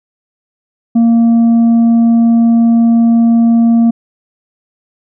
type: tone with tanh clipping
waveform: triangle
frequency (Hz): 231.4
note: A#3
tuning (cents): -13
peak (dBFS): -6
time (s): 0.95-3.91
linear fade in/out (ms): 10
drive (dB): 8
effects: none